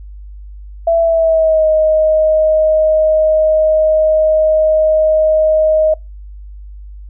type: tone with pitch glide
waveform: sine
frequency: 666 to 625 Hz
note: E5 to D#5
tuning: +18 to +8 cents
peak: -8 dBFS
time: 0.87-5.94 s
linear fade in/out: 5 ms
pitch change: -110 cents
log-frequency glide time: 1.01-1.67 s
effects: noise-tail reverb RT60 0.2 s tail -25 dB re dry + added 50 Hz sine -29 dBFS peak until 7.09 s